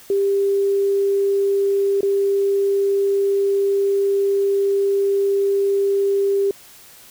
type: tone with dropouts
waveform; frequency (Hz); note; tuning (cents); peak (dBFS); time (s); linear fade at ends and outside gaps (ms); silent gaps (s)
sine; 396.7; G4; +21; -15; 0.1-6.51; 2; 2.008-2.03
effects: white hiss -45 dBFS RMS until 7.1 s